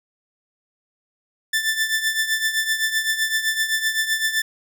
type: tone with tremolo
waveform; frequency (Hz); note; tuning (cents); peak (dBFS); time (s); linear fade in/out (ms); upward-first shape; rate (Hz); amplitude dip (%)
sawtooth; 1766; A6; +6; -13; 1.53-4.42; 5; triangle; 7.8; 75
effects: none